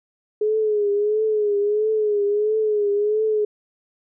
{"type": "tone with vibrato", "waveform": "sine", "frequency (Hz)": 420.8, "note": "G#4", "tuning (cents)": 23, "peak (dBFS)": -17, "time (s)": [0.41, 3.45], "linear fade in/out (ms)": 5, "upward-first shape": "triangle", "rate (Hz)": 1.5, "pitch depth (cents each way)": 74, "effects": []}